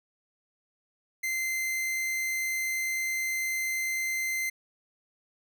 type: tone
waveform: 45% pulse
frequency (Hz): 2077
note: C7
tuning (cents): -13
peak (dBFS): -28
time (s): 1.23-4.5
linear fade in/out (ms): 10
effects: none